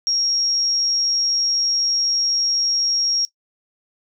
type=tone; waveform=sine; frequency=5588 Hz; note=F8; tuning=in tune; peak=-17 dBFS; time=0.07-3.25 s; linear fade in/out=0 ms; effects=noise-tail reverb RT60 0.1 s tail -19 dB re dry